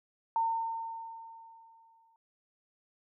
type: tone with exponential decay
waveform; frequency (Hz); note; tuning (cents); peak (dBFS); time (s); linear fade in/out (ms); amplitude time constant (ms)
sine; 909; A#5; -44; -25; 0.36-2.16; 1; 390
effects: none